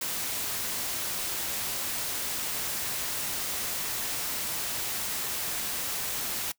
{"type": "noise", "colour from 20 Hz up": "white", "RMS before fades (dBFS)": -32, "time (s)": [0.01, 6.52], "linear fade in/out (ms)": 5, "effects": ["noise-tail reverb RT60 0.1 s tail -22 dB re dry"]}